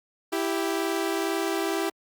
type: tone pair together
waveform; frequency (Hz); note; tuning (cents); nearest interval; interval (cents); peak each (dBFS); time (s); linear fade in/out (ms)
sawtooth; 329.9 / 392; E4 / G4; +1 / 0; minor third; 299; -24; 0.32-1.9; 10
effects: Opus 48 kbps